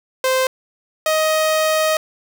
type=tone pair in turn; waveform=sawtooth; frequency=520 / 627.2 Hz; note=C5 / D#5; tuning=-11 / +14 cents; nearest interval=minor third; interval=325 cents; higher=second; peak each=-11 dBFS; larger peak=neither; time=0.24-0.47 / 1.06-1.97 s; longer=second; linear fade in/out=2 ms; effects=none